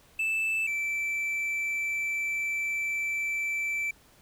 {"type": "tone pair in turn", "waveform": "triangle", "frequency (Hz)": [2637, 2328], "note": ["E7", "D7"], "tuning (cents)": [0, -16], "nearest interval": "major second", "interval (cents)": 216, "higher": "first", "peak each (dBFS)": [-24, -26], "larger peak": "first", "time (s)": [[0.19, 0.67], [0.67, 3.91]], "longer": "second", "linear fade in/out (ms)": 5, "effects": ["pink hiss -59 dBFS RMS until 4.21 s"]}